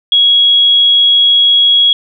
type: tone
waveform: sine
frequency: 3322 Hz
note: G#7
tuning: in tune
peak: -5 dBFS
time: 0.12-1.93 s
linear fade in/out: 2 ms
effects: none